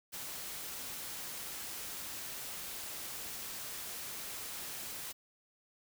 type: noise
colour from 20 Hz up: white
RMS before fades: -43 dBFS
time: 0.12-5.13 s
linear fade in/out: 20 ms
effects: none

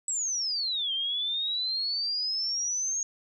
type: exponential two-way sweep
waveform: sine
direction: down then up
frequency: 7890 to 3136 to 6600 Hz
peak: -27 dBFS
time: 0.08-3.03 s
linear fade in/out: 2 ms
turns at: 0.93 s
effects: none

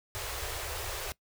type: band-stop noise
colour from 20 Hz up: pink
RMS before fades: -37 dBFS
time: 0.15-1.12 s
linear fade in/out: 0 ms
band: 110 to 380 Hz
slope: 48 dB/octave
effects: noise-tail reverb RT60 0.1 s tail -21 dB re dry

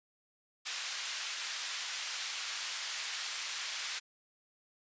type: band-pass noise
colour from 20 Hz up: white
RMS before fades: -39 dBFS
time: 0.65-4 s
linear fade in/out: 20 ms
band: 1400 to 5600 Hz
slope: 12 dB/octave
effects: resampled to 16000 Hz

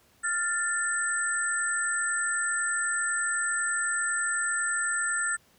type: tone cluster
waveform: sine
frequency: 1398 / 1768 / 8080 Hz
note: F6 / A6 / B8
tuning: +1 / +8 / +39 cents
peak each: -30 dBFS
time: 0.23-5.37 s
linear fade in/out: 20 ms
effects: pink hiss -62 dBFS RMS until 5.58 s + high-pass 60 Hz 12 dB/octave

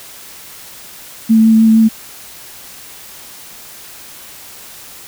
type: tone with vibrato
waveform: sine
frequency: 222.3 Hz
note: A3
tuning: 18 cents sharp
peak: -5 dBFS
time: 1.29-1.89 s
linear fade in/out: 20 ms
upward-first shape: triangle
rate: 6.5 Hz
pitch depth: 15 cents each way
effects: white hiss -35 dBFS RMS until 5.07 s

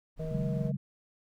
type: noise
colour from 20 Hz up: brown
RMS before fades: -44 dBFS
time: 0.16-0.72 s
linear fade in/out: 50 ms
type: harmonic tone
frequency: 158.5 Hz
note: D#3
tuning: 32 cents sharp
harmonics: 1 / 3 / 4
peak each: -35 / -40 / -41 dBFS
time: 0.19-0.72 s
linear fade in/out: 10 ms
type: chord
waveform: sine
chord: C# suspended fourth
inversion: none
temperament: just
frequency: 138.59 / 184.79 / 207.9 Hz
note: C#3 / F#3 / G#3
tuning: 0 / -2 / +2 cents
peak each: -32 / -35 / -37 dBFS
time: 0.31-0.77 s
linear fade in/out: 10 ms
effects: none

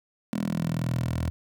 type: tone with high-pass filter sweep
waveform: 10% pulse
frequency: 41.2 Hz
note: E1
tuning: in tune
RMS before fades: -28 dBFS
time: 0.33-1.3 s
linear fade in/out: 0 ms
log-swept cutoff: 220 to 85 Hz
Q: 3.7
effects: none

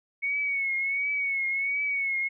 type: tone with vibrato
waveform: sine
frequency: 2217 Hz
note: C#7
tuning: in tune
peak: -25 dBFS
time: 0.22-2.29 s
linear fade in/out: 20 ms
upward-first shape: triangle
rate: 1.4 Hz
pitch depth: 65 cents each way
effects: none

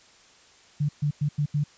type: tone bursts at uneven times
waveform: sine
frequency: 146.83 Hz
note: D3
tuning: in tune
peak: -21 dBFS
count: 5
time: 0.8-0.89 / 1.02-1.11 / 1.21-1.29 / 1.38-1.46 / 1.54-1.64 s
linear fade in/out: 10 ms
effects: white hiss -55 dBFS RMS until 1.77 s + resampled to 16000 Hz

